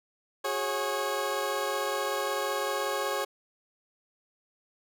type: chord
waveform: 20% pulse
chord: F# suspended second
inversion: none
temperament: equal with one note detuned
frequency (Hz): 370 / 415.3 / 547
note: F#4 / G#4 / C#5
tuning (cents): 0 / 0 / -23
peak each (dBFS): -32 / -28 / -26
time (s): 0.44-3.25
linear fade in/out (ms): 10
effects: none